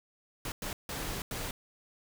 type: noise bursts at uneven times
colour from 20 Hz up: pink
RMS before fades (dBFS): -37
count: 4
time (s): 0.45-0.52 / 0.62-0.73 / 0.89-1.22 / 1.31-1.51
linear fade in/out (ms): 2
effects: none